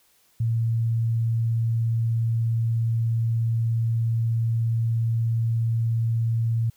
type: tone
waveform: sine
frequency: 114.6 Hz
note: A#2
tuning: 29 cents flat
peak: -20 dBFS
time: 0.4-6.7 s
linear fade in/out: 5 ms
effects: white hiss -62 dBFS RMS until 6.76 s